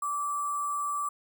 sine tone with sample-and-hold, 1164 Hz, D6, 16 cents flat, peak -28 dBFS, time 0.02-1.09 s, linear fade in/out 5 ms, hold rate 8820 Hz, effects none

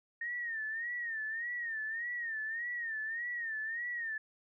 sine tone with vibrato, 1838 Hz, A#6, 25 cents flat, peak -35 dBFS, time 0.21-4.18 s, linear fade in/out 5 ms, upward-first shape sine, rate 1.7 Hz, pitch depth 100 cents each way, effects none

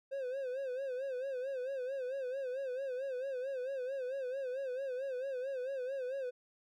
triangle tone with vibrato, 523.3 Hz, C5, in tune, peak -34 dBFS, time 0.11-6.31 s, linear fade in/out 20 ms, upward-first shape sine, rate 4.5 Hz, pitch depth 100 cents each way, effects none

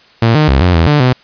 sawtooth tone with pitch steps, 114.7 / 152.9 / 67.2 / 89.7 / 82.3 / 148 / 126.7 Hz, A#2 / D#3 / C2 / F2 / E2 / D3 / B2, -28 / -30 / +47 / +47 / -2 / +14 / +45 cents, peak -3 dBFS, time 0.22-1.13 s, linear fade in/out 5 ms, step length 130 ms, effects white hiss -45 dBFS RMS until 1.23 s + resampled to 11025 Hz

